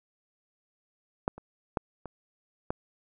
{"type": "clicks", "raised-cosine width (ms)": 1, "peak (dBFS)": [-12, -30, -13, -25, -15], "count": 5, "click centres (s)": [1.279, 1.38, 1.772, 2.057, 2.705], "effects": []}